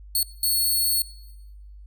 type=tone bursts at uneven times; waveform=5% pulse; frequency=4385 Hz; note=C#8; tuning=20 cents flat; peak=-13 dBFS; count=2; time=0.15-0.23 / 0.43-1.02 s; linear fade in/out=2 ms; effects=noise-tail reverb RT60 1.0 s tail -20 dB re dry + added 50 Hz sine -41 dBFS peak until 1.86 s